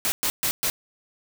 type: noise bursts at uneven times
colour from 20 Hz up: white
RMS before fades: -24 dBFS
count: 4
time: 0.05-0.12 / 0.23-0.3 / 0.43-0.51 / 0.63-0.7 s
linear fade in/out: 0 ms
effects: none